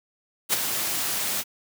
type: noise with ADSR envelope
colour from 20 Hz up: white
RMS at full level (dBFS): -20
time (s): 0.49-1.44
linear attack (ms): 42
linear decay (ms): 17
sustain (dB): -7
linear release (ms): 42
effects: high-pass 100 Hz 12 dB/octave